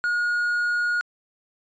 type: tone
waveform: triangle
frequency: 1440 Hz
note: F#6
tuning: 47 cents flat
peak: -19 dBFS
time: 0.04-1.01 s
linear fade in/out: 0 ms
effects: resampled to 16000 Hz